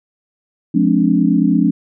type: chord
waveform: sine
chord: D half-diminished seventh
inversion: first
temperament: just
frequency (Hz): 176.2 / 211.4 / 264.3 / 293.7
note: F3 / Ab3 / C4 / D4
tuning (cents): +16 / +31 / +18 / 0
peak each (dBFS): -16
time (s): 0.74-1.71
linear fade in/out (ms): 10
effects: none